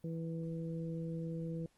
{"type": "harmonic tone", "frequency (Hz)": 164.4, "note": "E3", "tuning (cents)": -4, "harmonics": [1, 2, 3], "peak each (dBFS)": [-38, -46, -46], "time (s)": [0.04, 1.66], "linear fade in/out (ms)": 2, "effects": ["pink hiss -73 dBFS RMS until 1.77 s", "Opus 24 kbps"]}